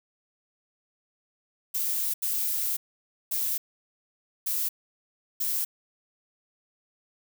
violet noise bursts at uneven times, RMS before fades -28 dBFS, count 5, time 1.74-2.14 / 2.22-2.77 / 3.31-3.58 / 4.46-4.69 / 5.4-5.65 s, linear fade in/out 10 ms, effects none

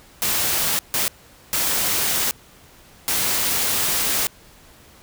white noise bursts at uneven times, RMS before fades -21 dBFS, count 4, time 0.22-0.79 / 0.94-1.08 / 1.53-2.31 / 3.08-4.27 s, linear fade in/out 0 ms, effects pink hiss -49 dBFS RMS until 5.02 s

